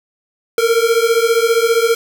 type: beating tone pair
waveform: square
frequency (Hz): 453.2 / 468.2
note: A#4 / A#4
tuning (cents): -49 / +8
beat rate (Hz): 15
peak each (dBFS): -15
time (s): 0.58-1.95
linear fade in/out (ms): 2
effects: none